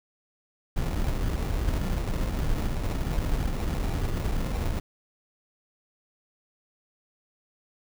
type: noise with sample-and-hold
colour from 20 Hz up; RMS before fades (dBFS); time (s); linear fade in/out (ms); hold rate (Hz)
brown; -27; 0.76-4.8; 10; 1575
effects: none